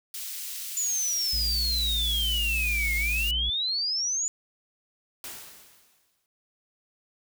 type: high-pass noise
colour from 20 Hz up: white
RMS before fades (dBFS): -36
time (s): 0.14-3.31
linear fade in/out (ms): 2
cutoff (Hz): 3000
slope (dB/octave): 12
type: exponential two-way sweep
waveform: sine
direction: down then up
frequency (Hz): 7040 to 2115 to 7040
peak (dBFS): -25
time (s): 0.77-4.28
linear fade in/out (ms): 0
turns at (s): 2.95
type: tone with pitch glide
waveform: triangle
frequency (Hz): 60.3 to 58.41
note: B1 to A#1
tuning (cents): -41 to +4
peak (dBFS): -27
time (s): 1.33-3.5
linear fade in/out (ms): 5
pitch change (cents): -55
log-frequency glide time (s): 1.71-3.15
type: noise with exponential decay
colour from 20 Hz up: white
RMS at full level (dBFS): -37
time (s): 5.24-6.26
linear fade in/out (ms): 1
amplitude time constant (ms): 220
effects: none